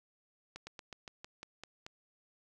slowing click train, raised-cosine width 0.2 ms, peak -28 dBFS, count 9, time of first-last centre 0.56-1.865 s, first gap 110 ms, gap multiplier 1.11, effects none

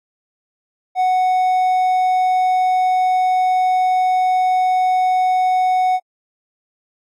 triangle tone, 740 Hz, F#5, in tune, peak -11 dBFS, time 0.95-6 s, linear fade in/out 50 ms, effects AAC 64 kbps

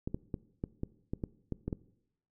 clicks, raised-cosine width 3 ms, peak -21 dBFS, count 10, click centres 0.075 / 0.145 / 0.342 / 0.639 / 0.834 / 1.135 / 1.238 / 1.523 / 1.68 / 1.728 s, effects noise-tail reverb RT60 0.8 s tail -20 dB re dry

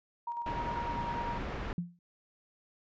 sine tone with tremolo, 944 Hz, A#5, 22 cents sharp, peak -33 dBFS, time 0.27-1.38 s, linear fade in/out 5 ms, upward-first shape square, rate 10 Hz, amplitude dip 40%
pink low-pass noise, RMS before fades -38 dBFS, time 0.46-1.73 s, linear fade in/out 2 ms, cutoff 2000 Hz, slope 12 dB/octave
sine tone with exponential decay, 174 Hz, F3, 6 cents flat, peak -28 dBFS, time 1.78-1.99 s, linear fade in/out 2 ms, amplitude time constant 45 ms
effects resampled to 16000 Hz

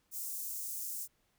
white high-pass noise, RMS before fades -40 dBFS, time 0.11-1.08 s, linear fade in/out 50 ms, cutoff 6600 Hz, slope 24 dB/octave, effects pink hiss -75 dBFS RMS until 1.38 s

